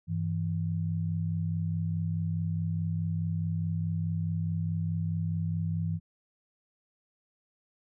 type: tone pair together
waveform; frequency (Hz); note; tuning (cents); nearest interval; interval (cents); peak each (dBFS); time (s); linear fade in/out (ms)
sine; 98.86 / 163.6; G2 / E3; +15 / -13; major sixth; 872; -31 / -30; 0.07-6; 50
effects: none